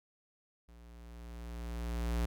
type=tone with level ramp; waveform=square; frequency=58.5 Hz; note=A#1; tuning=7 cents sharp; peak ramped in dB=-55 to -30 dBFS; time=0.68-2.26 s; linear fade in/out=10 ms; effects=none